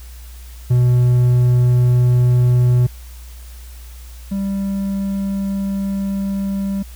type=tone pair in turn; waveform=triangle; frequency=123.4 / 196.43 Hz; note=B2 / G3; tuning=-1 / +4 cents; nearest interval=minor sixth; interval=805 cents; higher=second; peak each=-8 / -16 dBFS; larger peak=first; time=0.7-2.87 / 4.31-6.83 s; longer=second; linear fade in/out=10 ms; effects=added 60 Hz sine -33 dBFS peak until 6.95 s + white hiss -45 dBFS RMS until 6.95 s